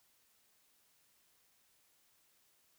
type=silence; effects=white hiss -72 dBFS RMS until 2.78 s